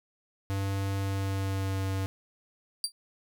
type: tone with pitch glide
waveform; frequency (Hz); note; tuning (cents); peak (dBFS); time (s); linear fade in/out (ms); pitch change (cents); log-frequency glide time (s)
square; 98 to 96.21; G2 to G2; 0 to -32; -29; 0.5-2.06; 0; -32; 0.97-1.84
type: tone with exponential decay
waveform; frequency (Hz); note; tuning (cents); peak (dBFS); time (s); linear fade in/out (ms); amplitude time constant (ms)
30% pulse; 4699; D8; 0; -20; 2.84-2.92; 1; 17
effects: none